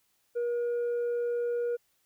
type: tone with tanh clipping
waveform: sine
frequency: 477.8 Hz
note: A#4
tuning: 43 cents sharp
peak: -28 dBFS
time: 0.35-1.77 s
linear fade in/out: 20 ms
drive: 2 dB
effects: white hiss -72 dBFS RMS until 2.05 s